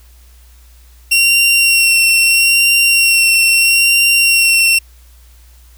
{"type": "tone with vibrato", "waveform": "sawtooth", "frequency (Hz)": 2739, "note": "F7", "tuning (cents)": -34, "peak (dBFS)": -5, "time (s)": [1.11, 4.79], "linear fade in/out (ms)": 10, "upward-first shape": "sine", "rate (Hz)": 0.77, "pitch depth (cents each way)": 16, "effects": ["added 60 Hz sine -40 dBFS peak until 5.77 s", "white hiss -50 dBFS RMS until 5.77 s"]}